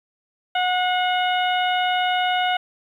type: harmonic tone with a mistuned harmonic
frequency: 730 Hz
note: F#5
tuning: 24 cents flat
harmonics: 1 / 2 / 3 / 4 / 5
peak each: -20 / -26 / -29 / -27 / -33 dBFS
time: 0.55-2.57 s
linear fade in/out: 5 ms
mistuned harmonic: 3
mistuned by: -26 cents
effects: 9-bit